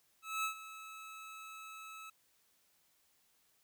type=tone with ADSR envelope; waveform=25% pulse; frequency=1300 Hz; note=E6; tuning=24 cents flat; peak=-29 dBFS; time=0.22-2.1 s; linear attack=220 ms; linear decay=100 ms; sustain=-15 dB; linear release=6 ms; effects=white hiss -73 dBFS RMS until 3.63 s

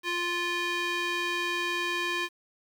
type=tone with band-pass filter; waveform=square; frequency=349.2 Hz; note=F4; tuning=in tune; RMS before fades=-30 dBFS; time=0.03-2.29 s; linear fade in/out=50 ms; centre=2400 Hz; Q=1.3; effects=8-bit

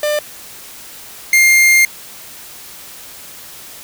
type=tone pair in turn; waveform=45% pulse; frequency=597 / 2116 Hz; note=D5 / C7; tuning=+28 / +19 cents; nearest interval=octave + minor seventh; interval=2191 cents; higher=second; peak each=-14 / -7 dBFS; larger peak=second; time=0.03-0.19 / 1.33-1.85 s; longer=second; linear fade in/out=2 ms; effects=white hiss -35 dBFS RMS until 3.83 s

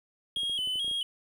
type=tone with vibrato; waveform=triangle; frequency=3142 Hz; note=G7; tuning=3 cents sharp; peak=-27 dBFS; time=0.36-1.03 s; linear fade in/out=2 ms; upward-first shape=square; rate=2.3 Hz; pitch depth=69 cents each way
type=clicks; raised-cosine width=2 ms; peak=-36 dBFS; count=9; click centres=0.369 / 0.433 / 0.497 / 0.59 / 0.674 / 0.757 / 0.846 / 0.88 / 0.913 s
effects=10-bit

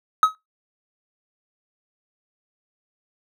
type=tone with exponential decay; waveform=triangle; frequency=1274 Hz; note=D#6; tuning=41 cents sharp; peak=-6 dBFS; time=0.23-0.35 s; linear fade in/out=1 ms; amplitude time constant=26 ms; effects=noise-tail reverb RT60 0.2 s tail -22 dB re dry

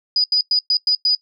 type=tone bursts at uneven times; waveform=sine; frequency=4943 Hz; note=D#8; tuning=12 cents flat; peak=-13 dBFS; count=6; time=0.16-0.24 / 0.32-0.41 / 0.51-0.59 / 0.7-0.77 / 0.87-0.95 / 1.05-1.15 s; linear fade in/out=2 ms; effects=noise-tail reverb RT60 0.1 s tail -18 dB re dry

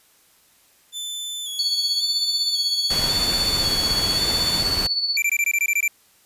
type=tone with vibrato; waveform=sawtooth; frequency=3442 Hz; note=A7; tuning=39 cents flat; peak=-25 dBFS; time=0.92-4.64 s; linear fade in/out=50 ms; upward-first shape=square; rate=0.92 Hz; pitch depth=40 cents each way
type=tone with tremolo; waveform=sine; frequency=4456 Hz; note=C#8; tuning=8 cents sharp; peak=-17 dBFS; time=1.59-5.17 s; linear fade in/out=2 ms; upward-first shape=triangle; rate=16 Hz; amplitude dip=65%
type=noise; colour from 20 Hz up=pink; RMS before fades=-27 dBFS; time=2.9-4.87 s; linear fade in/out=5 ms
type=tone bursts; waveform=square; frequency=2349 Hz; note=D7; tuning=in tune; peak=-18 dBFS; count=10; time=5.17-5.879 s; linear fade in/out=2 ms; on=52 ms; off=21 ms
effects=white hiss -57 dBFS RMS until 6.25 s + resampled to 32000 Hz

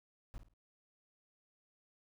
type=noise with echo; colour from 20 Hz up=brown; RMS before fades=-45 dBFS; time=0.34-0.38 s; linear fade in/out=0 ms; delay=52 ms; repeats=3; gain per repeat=-10 dB; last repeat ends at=0.536 s; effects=none

